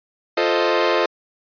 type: chord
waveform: sawtooth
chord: F dominant seventh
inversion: none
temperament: equal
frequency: 349.2 / 440 / 523.3 / 622.3 Hz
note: F4 / A4 / C5 / Eb5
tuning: 0 / 0 / 0 / 0 cents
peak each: -18 dBFS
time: 0.37-1.06 s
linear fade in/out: 5 ms
effects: resampled to 11025 Hz